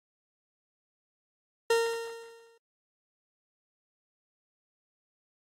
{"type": "tone with exponential decay", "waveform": "40% pulse", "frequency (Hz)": 460.6, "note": "A#4", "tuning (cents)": -21, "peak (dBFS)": -20, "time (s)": [1.7, 2.58], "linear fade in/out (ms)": 5, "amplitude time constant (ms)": 190, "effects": ["low-pass 10000 Hz 12 dB/octave", "AAC 48 kbps"]}